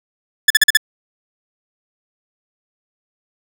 sawtooth tone bursts, 1730 Hz, A6, 30 cents flat, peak -3 dBFS, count 5, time 0.48-0.772 s, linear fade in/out 5 ms, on 24 ms, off 43 ms, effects 7-bit

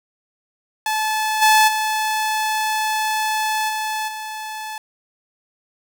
sawtooth tone with level steps, 866 Hz, A5, 28 cents flat, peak -15 / -7 / -15 / -18 / -24 dBFS, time 0.86-4.78 s, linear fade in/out 2 ms, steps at 1.41 / 1.67 / 3.68 / 4.07 s, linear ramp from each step 20 ms, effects none

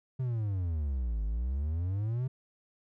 triangle exponential two-way sweep, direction down then up, 133.1 to 51 to 133.1 Hz, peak -27 dBFS, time 0.19-2.28 s, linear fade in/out 10 ms, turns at 1.24 s, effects none

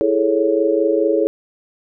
sine chord, A major seventh, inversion second, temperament equal, 329.6 / 415.3 / 440 / 554.4 Hz, E4 / G#4 / A4 / C#5, 0 / 0 / 0 / 0 cents, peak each -19 dBFS, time 0.01-1.27 s, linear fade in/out 0 ms, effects none

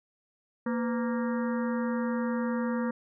harmonic tone with a mistuned harmonic, 233.1 Hz, A#3, in tune, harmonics 1 / 2 / 4 / 5 / 6 / 7 / 8, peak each -28 / -34 / -40 / -42 / -44 / -45 / -46 dBFS, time 0.66-2.91 s, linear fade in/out 5 ms, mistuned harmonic 2, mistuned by +130 cents, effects none

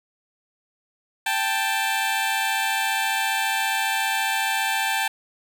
15% pulse tone pair together, 785.3 / 880 Hz, G5 / A5, +3 / 0 cents, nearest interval major second, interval 197 cents, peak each -18 dBFS, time 1.26-5.08 s, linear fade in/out 5 ms, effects none

